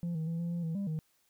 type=tone with pitch steps; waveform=sine; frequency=171.8 / 159.3 / 166.3 / 170.6 / 172 / 162.5 / 199.1 / 157.1 Hz; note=F3 / D#3 / E3 / F3 / F3 / E3 / G3 / D#3; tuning=-28 / +41 / +16 / -40 / -26 / -24 / +27 / +17 cents; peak=-29 dBFS; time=0.03-0.99 s; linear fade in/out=0 ms; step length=120 ms; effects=tanh soft clip ceiling -31 dBFS + white hiss -72 dBFS RMS until 1.29 s